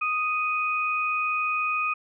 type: tone pair together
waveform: sine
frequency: 1244.5 / 2493 Hz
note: D#6 / D#7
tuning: 0 / +3 cents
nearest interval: octave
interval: 1203 cents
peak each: -26 dBFS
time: 0.01-1.94 s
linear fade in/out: 10 ms
effects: none